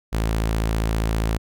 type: tone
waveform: sawtooth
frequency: 55 Hz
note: A1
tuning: in tune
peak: -16 dBFS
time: 0.12-1.38 s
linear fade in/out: 20 ms
effects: none